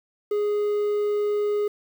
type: tone with quantisation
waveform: triangle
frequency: 415.3 Hz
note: G#4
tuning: in tune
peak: -19 dBFS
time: 0.31-1.68 s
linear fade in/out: 5 ms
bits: 8
effects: none